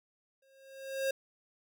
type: tone with exponential growth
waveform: square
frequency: 538 Hz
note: C5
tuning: 48 cents sharp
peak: -28 dBFS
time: 0.42-1.11 s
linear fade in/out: 5 ms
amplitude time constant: 150 ms
effects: none